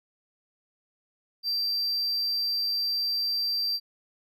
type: tone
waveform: triangle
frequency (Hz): 4699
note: D8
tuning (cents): 0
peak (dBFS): -24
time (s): 1.43-3.8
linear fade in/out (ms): 50
effects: none